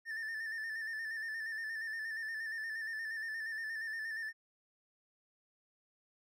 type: tone with vibrato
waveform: triangle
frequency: 1784 Hz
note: A6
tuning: 23 cents sharp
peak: -36 dBFS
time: 0.05-4.33 s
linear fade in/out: 50 ms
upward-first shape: square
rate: 8.5 Hz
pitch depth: 38 cents each way
effects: none